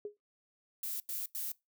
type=tone with exponential decay; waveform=sine; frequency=415.3 Hz; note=G#4; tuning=in tune; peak=-34 dBFS; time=0.05-0.17 s; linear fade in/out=2 ms; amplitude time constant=24 ms
type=noise bursts; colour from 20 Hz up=violet; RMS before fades=-38 dBFS; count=3; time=0.83-1.518 s; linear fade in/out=2 ms; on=170 ms; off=89 ms
effects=noise-tail reverb RT60 0.2 s tail -22 dB re dry